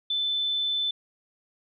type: tone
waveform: sine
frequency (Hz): 3520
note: A7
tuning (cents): 0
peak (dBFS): -24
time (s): 0.1-0.91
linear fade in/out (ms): 5
effects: none